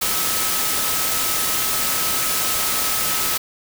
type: tone in noise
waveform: sine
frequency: 1286 Hz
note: E6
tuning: 43 cents flat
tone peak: -31 dBFS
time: 0.01-3.38 s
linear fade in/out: 10 ms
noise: white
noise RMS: -21 dBFS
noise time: 0.01-3.38 s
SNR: -13 dB
effects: none